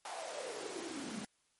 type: noise with high-pass filter sweep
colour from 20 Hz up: pink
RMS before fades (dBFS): -43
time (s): 0.05-1.25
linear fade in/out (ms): 2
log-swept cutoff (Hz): 800 to 200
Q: 5.3
effects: white hiss -75 dBFS RMS until 1.59 s + MP3 48 kbps